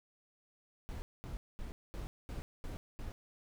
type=noise bursts; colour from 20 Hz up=brown; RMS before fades=-42 dBFS; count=7; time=0.89-3.12 s; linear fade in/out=0 ms; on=130 ms; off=220 ms; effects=none